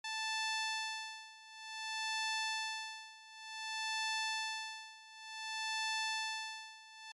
10% pulse tone with tremolo, 880 Hz, A5, in tune, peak -26 dBFS, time 0.04-7.12 s, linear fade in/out 5 ms, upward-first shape sine, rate 0.55 Hz, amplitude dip 90%, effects MP3 48 kbps

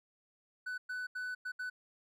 triangle tone bursts at uneven times, 1496 Hz, F#6, 19 cents sharp, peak -35 dBFS, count 5, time 0.66-0.78 / 0.89-1.07 / 1.15-1.35 / 1.45-1.52 / 1.59-1.7 s, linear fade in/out 10 ms, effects none

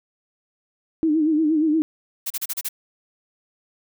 sine tone with vibrato, 311.1 Hz, D#4, in tune, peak -16 dBFS, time 1.03-1.82 s, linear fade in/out 0 ms, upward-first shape sine, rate 8.5 Hz, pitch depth 80 cents each way
blue noise bursts, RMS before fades -26 dBFS, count 6, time 2.26-2.689 s, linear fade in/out 10 ms, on 44 ms, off 33 ms
effects none

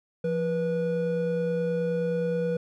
triangle tone pair together, 172 / 486.5 Hz, F3 / B4, -26 / -26 cents, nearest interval octave + tritone, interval 1800 cents, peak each -27 / -24 dBFS, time 0.24-2.57 s, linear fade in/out 5 ms, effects none

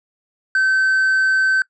sine tone with hard clipping, 1540 Hz, G6, 31 cents flat, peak -14 dBFS, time 0.55-1.62 s, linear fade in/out 2 ms, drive 2 dB, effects noise-tail reverb RT60 0.1 s tail -22 dB re dry + resampled to 24000 Hz

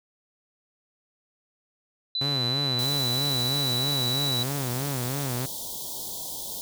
sine tone with pitch glide, 3993 to 3933 Hz, B7 to B7, +18 to -8 cents, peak -25 dBFS, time 2.15-4.43 s, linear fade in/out 2 ms, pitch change -26 cents, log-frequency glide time 2.4-4.17 s
sawtooth tone with vibrato, 132 Hz, C3, 16 cents sharp, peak -24 dBFS, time 2.21-5.46 s, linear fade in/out 5 ms, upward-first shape sine, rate 3.1 Hz, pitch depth 150 cents each way
white band-stop noise, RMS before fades -35 dBFS, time 2.79-6.61 s, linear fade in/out 0 ms, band 1000 to 3200 Hz, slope 96 dB/octave
effects none

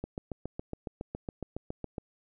click train, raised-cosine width 2 ms, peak -22 dBFS, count 15, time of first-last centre 0.04-1.982 s, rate 7.21 Hz, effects none

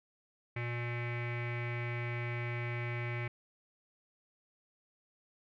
square tone with low-pass filter, 119.6 Hz, A#2, 45 cents sharp, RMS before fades -37 dBFS, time 0.56-3.28 s, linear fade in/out 5 ms, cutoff 2200 Hz, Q 7.9, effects none

